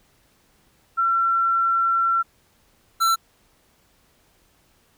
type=tone pair in turn; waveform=sine / square; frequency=1355 / 1343.3 Hz; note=E6 / E6; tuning=+47 / +32 cents; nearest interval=unison; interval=15 cents; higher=first; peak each=-17 dBFS; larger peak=neither; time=0.97-2.23 / 3-3.16 s; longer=first; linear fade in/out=20 ms; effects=pink hiss -61 dBFS RMS until 4.97 s

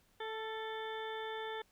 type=harmonic tone with a mistuned harmonic; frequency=440 Hz; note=A4; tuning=in tune; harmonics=1 / 2 / 3 / 4 / 5 / 7 / 8; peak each=-42 / -44 / -51 / -47 / -54 / -56 / -50 dBFS; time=0.2-1.62 s; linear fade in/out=5 ms; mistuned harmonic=3; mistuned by=+23 cents; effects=pink hiss -71 dBFS RMS until 1.71 s

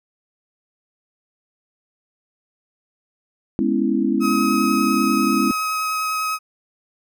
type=chord; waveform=sine; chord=C# minor seventh; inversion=second; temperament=equal; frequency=207.7 / 246.9 / 277.2 / 329.6 Hz; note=G#3 / B3 / C#4 / E4; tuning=0 / 0 / 0 / 0 cents; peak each=-22 dBFS; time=3.59-5.51 s; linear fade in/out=0 ms
type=tone with vibrato; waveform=35% pulse; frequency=1270 Hz; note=D#6; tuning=35 cents sharp; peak=-19 dBFS; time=4.2-6.39 s; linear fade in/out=50 ms; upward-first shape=triangle; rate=10 Hz; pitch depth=11 cents each way
effects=none

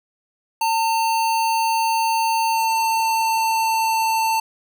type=tone with pitch glide; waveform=square; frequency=900 to 893.8 Hz; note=A5 to A5; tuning=+39 to +27 cents; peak=-18 dBFS; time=0.61-4.4 s; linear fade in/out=5 ms; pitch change=-12 cents; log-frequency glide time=2.5-4.1 s; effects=none

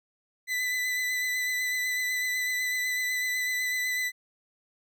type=tone with vibrato; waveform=40% pulse; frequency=2000 Hz; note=B6; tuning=21 cents sharp; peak=-26 dBFS; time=0.47-4.12 s; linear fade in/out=50 ms; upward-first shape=sine; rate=8 Hz; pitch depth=17 cents each way; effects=none

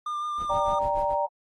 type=tone with vibrato; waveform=triangle; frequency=1200 Hz; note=D6; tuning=37 cents sharp; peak=-26 dBFS; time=0.06-0.79 s; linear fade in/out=5 ms; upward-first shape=sine; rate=6.2 Hz; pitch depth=18 cents each way
type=noise with tremolo; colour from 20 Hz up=brown; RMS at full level=-37 dBFS; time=0.37-1.16 s; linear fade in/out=50 ms; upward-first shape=sine; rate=6.8 Hz; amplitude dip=90%
type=chord; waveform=sine; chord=G minor; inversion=second; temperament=equal; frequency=587.3 / 784 / 932.3 Hz; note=D5 / G5 / Bb5; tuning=0 / 0 / 0 cents; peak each=-27 / -30 / -26 dBFS; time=0.49-1.27 s; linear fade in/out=20 ms
effects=AAC 32 kbps

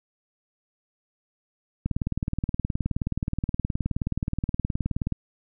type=click train; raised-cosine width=5 ms; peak=-13 dBFS; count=63; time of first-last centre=1.86-5.123 s; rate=19 Hz; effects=none

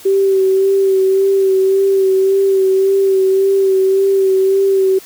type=tone with vibrato; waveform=sine; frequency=386 Hz; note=G4; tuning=27 cents flat; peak=-9 dBFS; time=0.05-4.99 s; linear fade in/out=10 ms; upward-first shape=sine; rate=1.8 Hz; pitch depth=25 cents each way; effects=white hiss -38 dBFS RMS until 5.05 s

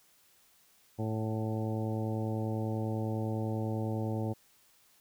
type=harmonic tone with a mistuned harmonic; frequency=110 Hz; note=A2; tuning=in tune; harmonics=1 / 2 / 3 / 4 / 5 / 6 / 7 / 8; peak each=-33 / -37 / -39 / -42 / -42 / -50 / -45 / -49 dBFS; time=0.98-4.34 s; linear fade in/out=20 ms; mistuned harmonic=7; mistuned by=-23 cents; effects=white hiss -65 dBFS RMS until 5 s

